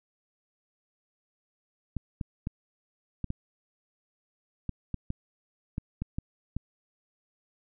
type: clicks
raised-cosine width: 5 ms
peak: -19 dBFS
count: 12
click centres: 1.967 / 2.212 / 2.471 / 3.243 / 3.304 / 4.693 / 4.943 / 5.104 / 5.781 / 6.02 / 6.185 / 6.566 s
effects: none